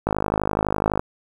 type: click train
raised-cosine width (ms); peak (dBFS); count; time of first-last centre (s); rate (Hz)
1; -6; 49; 0.07-0.995; 51.9
effects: 7-bit